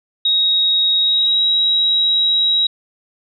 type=tone with pitch glide; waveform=sine; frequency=3782 to 3844 Hz; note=A#7 to B7; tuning=+24 to -48 cents; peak=-12 dBFS; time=0.25-2.67 s; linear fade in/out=5 ms; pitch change=+28 cents; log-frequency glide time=0.99-1.42 s; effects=none

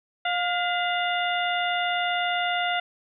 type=harmonic tone with a mistuned harmonic; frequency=709 Hz; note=F5; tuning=26 cents sharp; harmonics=1 / 2 / 3 / 4 / 5; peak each=-26 / -29 / -31 / -32 / -33 dBFS; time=0.25-2.8 s; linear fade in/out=5 ms; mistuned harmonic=3; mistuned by=-69 cents; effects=none

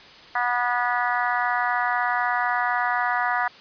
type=harmonic tone; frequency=243.9 Hz; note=B3; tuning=21 cents flat; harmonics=3 / 4 / 5 / 6 / 7 / 8; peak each=-26 / -27 / -28 / -29 / -29 / -30 dBFS; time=0.35-3.48 s; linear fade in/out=5 ms; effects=white hiss -46 dBFS RMS until 3.6 s + resampled to 11025 Hz

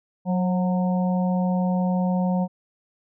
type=harmonic tone with a mistuned harmonic; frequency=183.1 Hz; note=F#3; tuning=18 cents flat; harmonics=1 / 3 / 4 / 5; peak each=-20 / -30 / -32 / -34 dBFS; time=0.25-2.48 s; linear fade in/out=50 ms; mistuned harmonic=3; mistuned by=-34 cents; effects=none

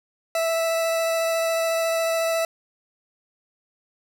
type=tone with vibrato; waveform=40% pulse; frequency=658 Hz; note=E5; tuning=3 cents flat; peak=-20 dBFS; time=0.35-2.45 s; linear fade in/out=2 ms; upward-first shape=sine; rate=14 Hz; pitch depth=8 cents each way; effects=none

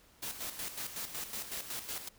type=noise with tremolo; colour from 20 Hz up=white; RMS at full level=-39 dBFS; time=0.22-2.09 s; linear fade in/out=10 ms; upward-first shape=square; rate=5.4 Hz; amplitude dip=60%; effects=pink hiss -63 dBFS RMS until 2.18 s

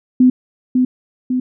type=tone with echo; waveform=sine; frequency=253.4 Hz; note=B3; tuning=45 cents sharp; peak=-6 dBFS; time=0.2-0.3 s; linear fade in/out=5 ms; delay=550 ms; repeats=2; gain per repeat=-4 dB; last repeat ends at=1.4 s; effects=none

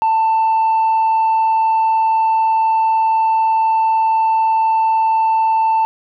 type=tone with tanh clipping; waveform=triangle; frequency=889 Hz; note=A5; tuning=18 cents sharp; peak=-12 dBFS; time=0.02-5.85 s; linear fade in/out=0 ms; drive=6 dB; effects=none

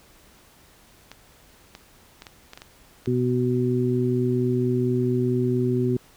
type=clicks; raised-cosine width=0.2 ms; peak=-22 dBFS; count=8; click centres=1.116 / 1.751 / 2.221 / 2.268 / 2.534 / 2.575 / 2.619 / 3.059 s
type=harmonic tone; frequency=124.4 Hz; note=B2; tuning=13 cents sharp; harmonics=1 / 2 / 3; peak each=-24 / -24 / -24 dBFS; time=3.07-5.97 s; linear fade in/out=5 ms
effects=pink hiss -54 dBFS RMS until 6.16 s

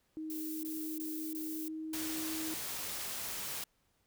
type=tone with pitch glide; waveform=sine; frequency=314 to 317.3 Hz; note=D#4 to D#4; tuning=+16 to +34 cents; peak=-38 dBFS; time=0.17-2.54 s; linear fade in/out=0 ms; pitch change=+18 cents; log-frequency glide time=1.19-2.41 s
type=noise bursts; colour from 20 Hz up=violet; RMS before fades=-44 dBFS; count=4; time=0.3-1.68 s; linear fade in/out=0 ms; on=330 ms; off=20 ms
type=noise; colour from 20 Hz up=white; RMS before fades=-40 dBFS; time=1.93-3.64 s; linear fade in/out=5 ms
effects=pink hiss -75 dBFS RMS until 4.06 s

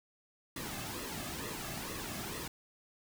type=noise with flanger; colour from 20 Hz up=pink; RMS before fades=-41 dBFS; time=0.56-2.48 s; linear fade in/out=5 ms; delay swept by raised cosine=1.3 to 2.14 ms; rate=2.2 Hz; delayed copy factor=-0.6; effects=none

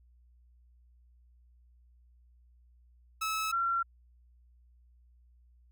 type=tone pair in turn; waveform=sawtooth / sine; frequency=1299 / 1365.5 Hz; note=E6 / F6; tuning=-26 / -39 cents; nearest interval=minor second; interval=87 cents; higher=second; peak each=-27 dBFS; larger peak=neither; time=3.21-3.52 / 3.52-3.83 s; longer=neither; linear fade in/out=10 ms; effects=added 60 Hz sine -59 dBFS peak until 5.71 s

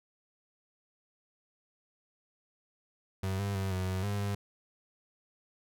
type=tone with pitch steps; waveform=35% pulse; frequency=95.3 / 100 / 96.4 / 92.8 / 93.6 / 101.6 / 100.9 Hz; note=G2 / G2 / G2 / F#2 / F#2 / G#2 / G#2; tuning=-48 / +35 / -28 / +6 / +20 / -38 / -49 cents; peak=-29 dBFS; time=3.23-4.35 s; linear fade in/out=5 ms; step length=160 ms; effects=none

